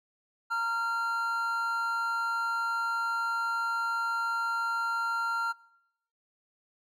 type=tone pair together; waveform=triangle; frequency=923 / 1382.9 Hz; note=A#5 / F6; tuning=-17 / -17 cents; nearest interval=perfect fifth; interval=700 cents; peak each=-33 / -26 dBFS; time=0.5-5.53 s; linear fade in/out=20 ms; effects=noise-tail reverb RT60 0.8 s tail -24 dB re dry